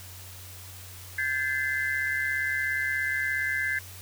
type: tone cluster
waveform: sine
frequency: 1583 / 1720 / 2058 Hz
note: G6 / A6 / C7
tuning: +17 / -40 / -29 cents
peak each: -30 / -30 / -30 dBFS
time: 1.18-3.79 s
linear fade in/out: 5 ms
effects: added 92 Hz sine -45 dBFS peak until 4.01 s + white hiss -46 dBFS RMS until 4.01 s